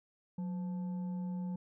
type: tone with frequency modulation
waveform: sine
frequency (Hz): 182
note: F#3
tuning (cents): -28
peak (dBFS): -35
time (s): 0.38-1.56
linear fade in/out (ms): 5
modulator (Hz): 691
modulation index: 0.22
effects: none